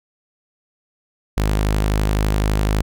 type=tone; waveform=sawtooth; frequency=51.9 Hz; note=G#1; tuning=in tune; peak=-12 dBFS; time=1.37-2.82 s; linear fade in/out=5 ms; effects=none